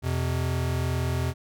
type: tone pair together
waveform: square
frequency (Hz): 85.1 / 127.5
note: F2 / C3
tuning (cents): -44 / -44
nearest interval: perfect fifth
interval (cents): 700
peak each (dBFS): -28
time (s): 0.02-1.34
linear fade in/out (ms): 50
effects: none